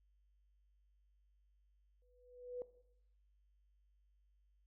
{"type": "tone with exponential growth", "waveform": "sine", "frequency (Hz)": 493.9, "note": "B4", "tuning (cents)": 0, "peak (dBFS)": -38, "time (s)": [2.02, 2.62], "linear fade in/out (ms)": 1, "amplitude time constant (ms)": 130, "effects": ["noise-tail reverb RT60 0.8 s tail -17 dB re dry", "added 50 Hz sine -70 dBFS peak until 4.66 s"]}